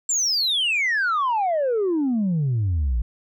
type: exponential sweep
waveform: sine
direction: down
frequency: 7500 to 53.7 Hz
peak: -17 dBFS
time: 0.09-3.02 s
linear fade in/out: 5 ms
effects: tanh soft clip ceiling -17 dBFS